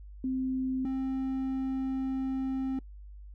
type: tone pair in turn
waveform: sine / triangle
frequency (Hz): 260 / 264.4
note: C4 / C4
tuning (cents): -11 / +18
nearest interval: unison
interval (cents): 29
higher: second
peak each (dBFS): -28 / -27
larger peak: second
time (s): 0.24-0.85 / 0.85-2.79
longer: second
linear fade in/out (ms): 2
effects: noise-tail reverb RT60 0.1 s tail -24 dB re dry + added 50 Hz sine -44 dBFS peak until 3.34 s